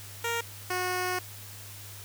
10% pulse tone pair in turn, 466.2 / 364.4 Hz, A#4 / F#4, 0 / -26 cents, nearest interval major third, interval 426 cents, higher first, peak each -20 dBFS, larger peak neither, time 0.24-0.41 / 0.7-1.19 s, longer second, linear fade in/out 5 ms, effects added 101 Hz sine -46 dBFS peak until 2.04 s + white hiss -46 dBFS RMS until 2.04 s

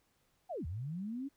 sine linear two-way sweep, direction down then up, 796 to 72.7 to 286 Hz, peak -37 dBFS, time 0.49-1.29 s, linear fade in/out 20 ms, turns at 0.66 s, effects pink hiss -75 dBFS RMS until 1.36 s

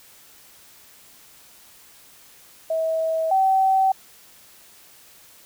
sine tone pair in turn, 645 / 767 Hz, E5 / G5, -38 / -38 cents, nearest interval minor third, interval 300 cents, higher second, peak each -20 / -15 dBFS, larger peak second, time 2.7-3.31 / 3.31-3.92 s, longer neither, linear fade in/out 5 ms, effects white hiss -50 dBFS RMS until 5.45 s

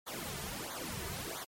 pink noise with flanger, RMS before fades -41 dBFS, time 0.06-1.45 s, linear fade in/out 20 ms, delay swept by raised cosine 0.37 to 3.77 ms, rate 1.5 Hz, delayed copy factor -0.95, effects MP3 64 kbps

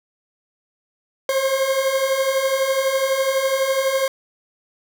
40% pulse beating tone pair, 526 / 538 Hz, C5 / C5, +9 / +48 cents, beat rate 12 Hz, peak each -23 / -18 dBFS, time 1.29-4.08 s, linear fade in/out 2 ms, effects none

